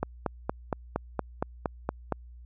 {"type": "click train", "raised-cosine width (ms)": 1, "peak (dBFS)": -13, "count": 10, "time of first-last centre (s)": [0.03, 2.123], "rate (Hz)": 4.3, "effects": ["added 60 Hz sine -45 dBFS peak until 2.45 s"]}